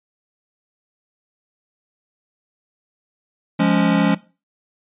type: chord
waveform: square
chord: Db major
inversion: first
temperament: equal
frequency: 174.61 / 207.7 / 277.2 Hz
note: F3 / Ab3 / Db4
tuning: 0 / 0 / 0 cents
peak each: -19 dBFS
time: 3.59-4.15 s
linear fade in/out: 10 ms
effects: noise-tail reverb RT60 0.3 s tail -18 dB re dry + resampled to 8000 Hz